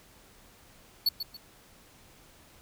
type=tone with echo; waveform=square; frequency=4424 Hz; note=C#8; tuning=4 cents flat; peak=-22 dBFS; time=1.06-1.09 s; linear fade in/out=5 ms; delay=140 ms; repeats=2; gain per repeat=-10 dB; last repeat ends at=1.37 s; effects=pink hiss -57 dBFS RMS until 2.61 s